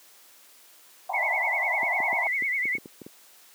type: band-pass noise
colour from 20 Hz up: pink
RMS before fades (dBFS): -31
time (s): 1.09-2.27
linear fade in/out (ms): 0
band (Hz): 640 to 1000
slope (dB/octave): 96
type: tone with vibrato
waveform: sine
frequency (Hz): 2093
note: C7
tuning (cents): 0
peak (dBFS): -24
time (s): 1.13-2.78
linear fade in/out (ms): 20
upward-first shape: sine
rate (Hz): 10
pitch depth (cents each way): 110
type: clicks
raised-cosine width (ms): 3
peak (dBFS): -22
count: 10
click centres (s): 1.831 / 2.003 / 2.129 / 2.423 / 2.655 / 2.752 / 2.783 / 2.858 / 3.017 / 3.065
effects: white hiss -54 dBFS RMS until 3.54 s + high-pass 300 Hz 12 dB/octave